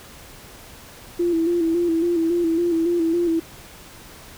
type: tone with vibrato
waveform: sine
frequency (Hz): 337.3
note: E4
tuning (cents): +40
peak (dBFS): -17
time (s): 1.19-3.4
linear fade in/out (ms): 10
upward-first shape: square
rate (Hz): 3.6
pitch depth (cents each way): 48
effects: pink hiss -43 dBFS RMS until 4.37 s